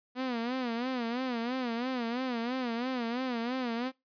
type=tone with vibrato; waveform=sawtooth; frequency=244.6 Hz; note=B3; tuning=16 cents flat; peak=-27 dBFS; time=0.15-3.92 s; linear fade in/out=50 ms; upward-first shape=sine; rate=3 Hz; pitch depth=120 cents each way; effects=noise-tail reverb RT60 0.2 s tail -21 dB re dry + resampled to 11025 Hz